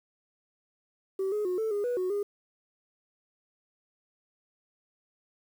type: tone with pitch steps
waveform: sine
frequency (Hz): 384.5 / 420.4 / 363.4 / 441.4 / 409.3 / 488.4 / 368 / 407.7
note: G4 / G#4 / F#4 / A4 / G#4 / B4 / F#4 / G#4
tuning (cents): -33 / +21 / -31 / +5 / -25 / -19 / -9 / -32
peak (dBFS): -25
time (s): 1.19-2.23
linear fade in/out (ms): 5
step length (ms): 130
effects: tanh soft clip ceiling -25 dBFS + 9-bit